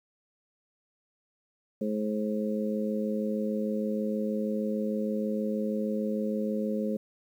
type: harmonic tone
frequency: 106.4 Hz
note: G#2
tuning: 42 cents sharp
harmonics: 2 / 3 / 4 / 5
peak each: -29 / -39 / -35 / -34 dBFS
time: 1.81-6.97 s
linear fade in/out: 5 ms
effects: 10-bit